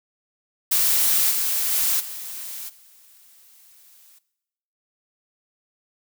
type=noise with level steps; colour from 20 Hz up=blue; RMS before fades=-19 / -23 / -21 / -34 / -52 dBFS; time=0.71-4.19 s; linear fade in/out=10 ms; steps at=1.3 / 1.71 / 1.99 / 2.68 s; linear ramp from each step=20 ms; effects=noise-tail reverb RT60 0.9 s tail -18 dB re dry